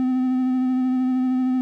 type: tone with vibrato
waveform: triangle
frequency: 256 Hz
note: C4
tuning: 38 cents flat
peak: -16 dBFS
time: 0-1.61 s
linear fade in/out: 0 ms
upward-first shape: sine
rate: 13 Hz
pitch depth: 19 cents each way
effects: none